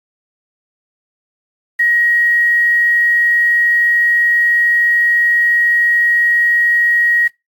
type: tone with quantisation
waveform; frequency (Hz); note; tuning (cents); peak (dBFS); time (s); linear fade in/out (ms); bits
sine; 1893; A#6; +26; -10; 1.79-7.28; 10; 6
effects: noise-tail reverb RT60 0.2 s tail -22 dB re dry + AAC 64 kbps